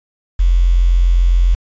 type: tone with quantisation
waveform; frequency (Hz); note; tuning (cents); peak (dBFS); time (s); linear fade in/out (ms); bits
sine; 43.75; F1; +4; -8; 0.39-1.55; 10; 6
effects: resampled to 16000 Hz